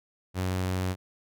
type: tone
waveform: sawtooth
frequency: 92.5 Hz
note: F#2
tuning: in tune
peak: -23 dBFS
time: 0.34-0.96 s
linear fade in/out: 50 ms
effects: none